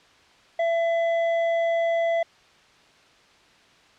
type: tone with hard clipping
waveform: triangle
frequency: 670 Hz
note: E5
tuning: 28 cents sharp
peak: -22 dBFS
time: 0.59-2.23 s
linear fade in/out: 5 ms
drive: 11 dB
effects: white hiss -55 dBFS RMS until 3.98 s + low-pass 4000 Hz 12 dB/octave